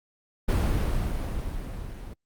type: noise with level ramp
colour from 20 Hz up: brown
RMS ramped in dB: -21 to -39 dBFS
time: 0.48-2.14 s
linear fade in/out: 10 ms
effects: Opus 32 kbps